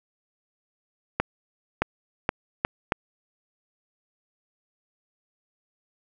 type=accelerating click train; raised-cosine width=0.5 ms; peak=-6 dBFS; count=5; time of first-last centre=1.2-2.921 s; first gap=620 ms; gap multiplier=0.76; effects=none